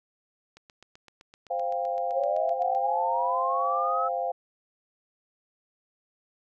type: click train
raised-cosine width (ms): 0.2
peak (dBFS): -32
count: 18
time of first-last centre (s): 0.57-2.749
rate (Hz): 7.8
type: chord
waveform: sine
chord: C suspended fourth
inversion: none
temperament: equal with one note detuned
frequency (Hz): 523.3 / 698.5 / 795.9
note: C5 / F5 / G5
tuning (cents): 0 / 0 / +26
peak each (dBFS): -31 / -29 / -32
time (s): 1.5-4.32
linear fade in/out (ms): 10
type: linear sweep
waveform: sine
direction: up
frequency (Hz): 518 to 1311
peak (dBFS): -26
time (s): 2.12-4.09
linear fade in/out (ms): 20
effects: none